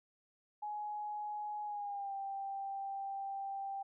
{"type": "tone with pitch glide", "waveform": "sine", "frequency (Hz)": [838, 786.4], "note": ["G#5", "G5"], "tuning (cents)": [15, 5], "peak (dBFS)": -38, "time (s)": [0.62, 3.83], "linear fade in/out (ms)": 10, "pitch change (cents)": -110, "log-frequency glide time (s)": [1.64, 2.14], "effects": []}